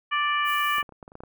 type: harmonic tone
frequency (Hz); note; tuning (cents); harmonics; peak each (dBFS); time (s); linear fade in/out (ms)
587.3; D5; 0; 2 / 3 / 4 / 5; -24 / -28 / -30 / -32; 0.11-0.83; 20
type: noise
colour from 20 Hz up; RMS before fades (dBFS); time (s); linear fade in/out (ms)
violet; -39; 0.44-0.83; 50
type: clicks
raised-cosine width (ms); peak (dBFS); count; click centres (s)
1; -27 / -27 / -31 / -33 / -27 / -30 / -36 / -26 / -26 / -29; 10; 0.783 / 0.828 / 0.892 / 0.923 / 1.028 / 1.079 / 1.119 / 1.154 / 1.205 / 1.236
effects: none